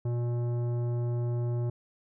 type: tone with tanh clipping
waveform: triangle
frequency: 120 Hz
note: B2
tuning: 49 cents flat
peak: -29 dBFS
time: 0.05-1.7 s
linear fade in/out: 5 ms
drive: 17 dB
effects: none